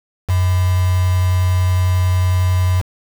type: tone with quantisation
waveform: sine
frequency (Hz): 91.1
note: F#2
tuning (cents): -26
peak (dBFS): -12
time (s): 0.28-2.82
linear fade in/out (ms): 20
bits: 4
effects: none